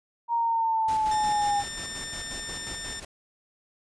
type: linear sweep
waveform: sine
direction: down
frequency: 940 to 809 Hz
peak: -22 dBFS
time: 0.28-1.64 s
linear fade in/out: 50 ms
type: noise with tremolo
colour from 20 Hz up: pink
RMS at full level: -39 dBFS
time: 0.88-3.05 s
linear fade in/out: 5 ms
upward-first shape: square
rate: 5.6 Hz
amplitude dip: 45%
type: tone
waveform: 10% pulse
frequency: 1800 Hz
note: A6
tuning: 39 cents sharp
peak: -25 dBFS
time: 1.11-3 s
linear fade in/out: 5 ms
effects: resampled to 22050 Hz